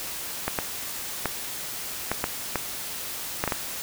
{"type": "clicks", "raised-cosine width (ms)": 0.5, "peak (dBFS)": -9, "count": 9, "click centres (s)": [0.48, 0.588, 1.257, 2.116, 2.241, 2.557, 3.439, 3.477, 3.522], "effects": ["white hiss -34 dBFS RMS until 3.82 s"]}